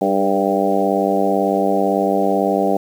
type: harmonic tone with a mistuned harmonic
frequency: 98 Hz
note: G2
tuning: in tune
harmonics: 2 / 3 / 4 / 5 / 6 / 7 / 8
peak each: -22 / -22 / -22 / -22 / -22 / -22 / -22 dBFS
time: 0.01-2.77 s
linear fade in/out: 5 ms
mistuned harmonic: 4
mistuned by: +29 cents
effects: 7-bit